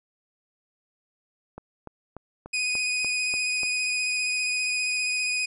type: click train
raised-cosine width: 1 ms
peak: -24 dBFS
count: 8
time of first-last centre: 1.58-3.633 s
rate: 3.41 Hz
type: tone with vibrato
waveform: sawtooth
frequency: 2489 Hz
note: D#7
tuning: in tune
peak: -21 dBFS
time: 2.53-5.46 s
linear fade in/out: 10 ms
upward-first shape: square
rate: 15 Hz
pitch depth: 13 cents each way
effects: resampled to 24000 Hz